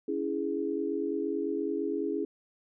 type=chord; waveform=sine; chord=C# minor; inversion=none; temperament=equal with one note detuned; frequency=280.7 / 329.6 / 415.3 Hz; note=C#4 / E4 / G#4; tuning=+22 / 0 / 0 cents; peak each=-34 / -33 / -32 dBFS; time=0.08-2.25 s; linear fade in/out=5 ms; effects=none